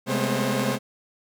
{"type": "tone cluster", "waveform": "sawtooth", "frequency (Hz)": [131.3, 204.4, 215.6, 249.2, 534], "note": ["C3", "G#3", "A3", "B3", "C5"], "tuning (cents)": [6, -27, -35, 16, 35], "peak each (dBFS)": -25, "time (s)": [0.06, 0.79], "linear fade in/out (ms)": 50, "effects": []}